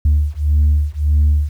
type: beating tone pair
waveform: sine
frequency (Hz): 73.42 / 75.12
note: D2 / D2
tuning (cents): 0 / +40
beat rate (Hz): 1.7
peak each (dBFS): -13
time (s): 0.05-1.49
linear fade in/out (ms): 5
effects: tanh soft clip ceiling -7 dBFS + 8-bit